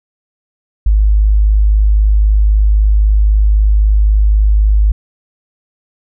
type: tone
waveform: sine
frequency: 51.91 Hz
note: G#1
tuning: in tune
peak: -6 dBFS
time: 0.86-4.92 s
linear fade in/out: 5 ms
effects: none